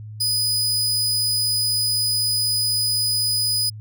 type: tone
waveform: sawtooth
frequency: 4978 Hz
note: D#8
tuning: in tune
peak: -16 dBFS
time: 0.2-3.7 s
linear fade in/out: 10 ms
effects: added 107 Hz sine -33 dBFS peak until 3.8 s